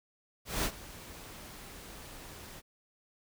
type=noise with ADSR envelope; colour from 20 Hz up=pink; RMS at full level=-30 dBFS; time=0.45-2.62 s; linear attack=190 ms; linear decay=69 ms; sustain=-18 dB; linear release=37 ms; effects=none